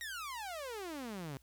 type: exponential sweep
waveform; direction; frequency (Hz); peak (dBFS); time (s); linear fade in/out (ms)
sawtooth; down; 1923 to 129.8; -37; 0.01-1.37; 0
effects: added 61 Hz sine -64 dBFS peak until 1.42 s + white hiss -71 dBFS RMS until 1.42 s